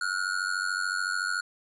square tone with amplitude modulation, 1439 Hz, F#6, 49 cents flat, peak -24 dBFS, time 0.01-1.41 s, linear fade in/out 5 ms, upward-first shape sine, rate 93.7 Hz, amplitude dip 90%, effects resampled to 24000 Hz

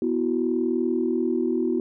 sine chord, B suspended fourth, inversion none, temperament equal, 246.9 / 329.6 / 370 Hz, B3 / E4 / F#4, 0 / 0 / 0 cents, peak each -25 dBFS, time 0.02-1.8 s, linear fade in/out 2 ms, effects tanh soft clip ceiling -11 dBFS

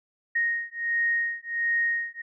sine beating tone pair, 1864.7 / 1866.1 Hz, A#6 / A#6, 0 / +1 cents, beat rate 1.4 Hz, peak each -27 dBFS, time 0.35-2.22 s, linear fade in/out 10 ms, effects none

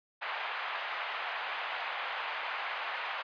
pink band-pass noise, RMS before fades -37 dBFS, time 0.21-3.23 s, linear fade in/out 20 ms, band 750 to 3000 Hz, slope 24 dB/octave, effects resampled to 11025 Hz

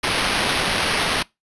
blue noise with sample-and-hold, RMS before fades -21 dBFS, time 0.03-1.23 s, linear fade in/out 10 ms, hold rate 7350 Hz, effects noise-tail reverb RT60 0.2 s tail -23 dB re dry + resampled to 24000 Hz

